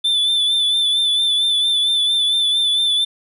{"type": "tone with vibrato", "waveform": "triangle", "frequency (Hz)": 3514, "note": "A7", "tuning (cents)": -3, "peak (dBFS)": -13, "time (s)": [0.04, 3.05], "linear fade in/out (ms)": 10, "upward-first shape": "sine", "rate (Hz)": 4.4, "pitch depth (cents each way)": 37, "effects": ["resampled to 32000 Hz"]}